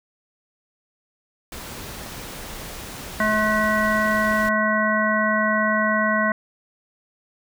pink noise, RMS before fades -35 dBFS, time 1.52-4.49 s, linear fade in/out 2 ms
harmonic tone, 214.7 Hz, A3, 42 cents flat, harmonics 1 / 3 / 5 / 7 / 9, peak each -24 / -24 / -24 / -24 / -24 dBFS, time 3.2-6.32 s, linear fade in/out 2 ms
effects none

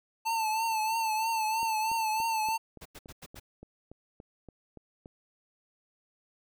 square tone with vibrato, 887 Hz, A5, 14 cents sharp, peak -28 dBFS, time 0.25-2.58 s, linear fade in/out 20 ms, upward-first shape triangle, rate 3.1 Hz, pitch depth 62 cents each way
click train, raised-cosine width 2 ms, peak -33 dBFS, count 13, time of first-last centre 1.63-5.059 s, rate 3.5 Hz
pink noise bursts, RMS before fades -46 dBFS, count 5, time 2.81-3.399 s, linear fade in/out 10 ms, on 45 ms, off 91 ms
effects none

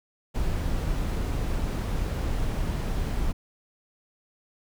brown noise, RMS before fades -27 dBFS, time 0.34-3.33 s, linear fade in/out 20 ms, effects none

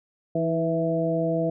harmonic tone with a mistuned harmonic, 164.81 Hz, E3, in tune, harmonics 1 / 2 / 3 / 4, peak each -27 / -28 / -28 / -26 dBFS, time 0.35-1.5 s, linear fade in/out 5 ms, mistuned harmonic 2, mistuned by -31 cents, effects none

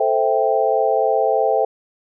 sine chord, A minor seventh, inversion none, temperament equal, 440 / 523.3 / 659.3 / 784 Hz, A4 / C5 / E5 / G5, 0 / 0 / 0 / 0 cents, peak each -20 dBFS, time 0-1.65 s, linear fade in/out 5 ms, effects none

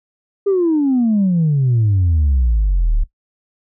sine exponential sweep, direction down, 407.7 to 34.41 Hz, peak -10 dBFS, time 0.46-3.04 s, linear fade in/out 10 ms, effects noise-tail reverb RT60 0.1 s tail -17 dB re dry + tanh soft clip ceiling -9 dBFS

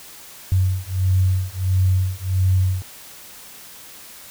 sine beating tone pair, 92.6 / 94.1 Hz, F#2 / F#2, +2 / +30 cents, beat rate 1.5 Hz, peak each -19 dBFS, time 0.52-2.82 s, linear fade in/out 0 ms, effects white hiss -41 dBFS RMS until 4.3 s

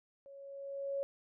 sine tone with level ramp, 554.4 Hz, C#5, in tune, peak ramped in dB -51 to -32 dBFS, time 0.26-1.03 s, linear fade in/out 0 ms, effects none

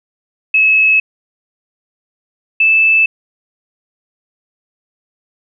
sine tone pair in turn, 2585 / 2630 Hz, E7 / E7, -34 / -5 cents, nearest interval unison, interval 29 cents, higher second, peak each -7 dBFS, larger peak neither, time 0.54-1 / 2.6-3.06 s, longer neither, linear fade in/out 5 ms, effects none

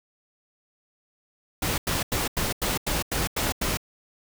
pink noise bursts, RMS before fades -26 dBFS, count 9, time 1.62-3.772 s, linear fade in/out 5 ms, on 160 ms, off 89 ms, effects none

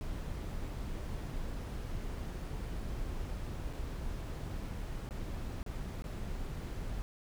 brown noise with dropouts, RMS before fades -39 dBFS, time 0.01-7.02 s, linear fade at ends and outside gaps 0 ms, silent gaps 3.727-3.732 / 5.09-5.108 / 5.629-5.663 / 6.021-6.041 s, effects none

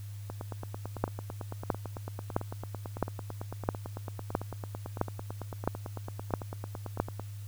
two click trains, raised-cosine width 1 ms, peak -12 / -24 dBFS, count 10 / 63, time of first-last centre 1.04-7 / 0.3-7.197 s, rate 1.51 / 8.99 Hz, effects added 102 Hz sine -39 dBFS peak until 7.47 s + white hiss -57 dBFS RMS until 7.47 s

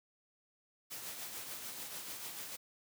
white noise with tremolo, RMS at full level -43 dBFS, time 0.9-2.57 s, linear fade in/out 20 ms, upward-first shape triangle, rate 6.8 Hz, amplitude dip 45%, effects high-pass 100 Hz 12 dB/octave

